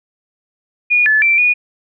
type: tone with pitch steps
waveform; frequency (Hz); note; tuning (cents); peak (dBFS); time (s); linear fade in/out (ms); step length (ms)
sine; 2444 / 1731 / 2344 / 2455; D#7 / A6 / D7 / D#7; -32 / -29 / -4 / -24; -9; 0.9-1.54; 20; 160
effects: none